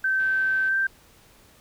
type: tone with pitch glide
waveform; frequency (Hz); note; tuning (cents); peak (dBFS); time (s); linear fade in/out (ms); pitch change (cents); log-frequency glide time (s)
sine; 1547 to 1568.6; G6 to G6; -23 to +1; -20; 0.04-0.87; 5; +24; 0.68-0.74
type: click train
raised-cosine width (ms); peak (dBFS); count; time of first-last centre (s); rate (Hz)
0.3; -30; 66; 0.2-0.685; 134
effects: pink hiss -55 dBFS RMS until 1.6 s